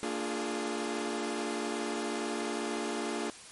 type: chord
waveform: sawtooth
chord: Bb dominant seventh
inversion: none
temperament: equal with one note detuned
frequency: 228.8 / 293.7 / 349.2 / 415.3 Hz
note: Bb3 / D4 / F4 / Ab4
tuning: -32 / 0 / 0 / 0 cents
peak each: -34 dBFS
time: 0.03-3.3 s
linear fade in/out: 0 ms
effects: white hiss -49 dBFS RMS until 3.51 s + MP3 48 kbps